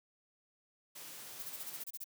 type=high-pass noise; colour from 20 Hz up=white; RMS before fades=-49 dBFS; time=0.95-1.84 s; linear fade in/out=10 ms; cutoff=100 Hz; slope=96 dB/octave
type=noise bursts; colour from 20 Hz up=violet; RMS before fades=-43 dBFS; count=10; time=1.39-2.043 s; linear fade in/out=10 ms; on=41 ms; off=27 ms
effects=none